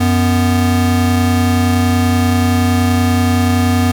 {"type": "tone pair together", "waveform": "square", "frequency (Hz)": [92.48, 246.9], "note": ["F#2", "B3"], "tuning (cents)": [0, 0], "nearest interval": "octave + perfect fourth", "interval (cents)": 1700, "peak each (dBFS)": -14, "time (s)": [0, 3.92], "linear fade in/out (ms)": 10, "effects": ["8-bit"]}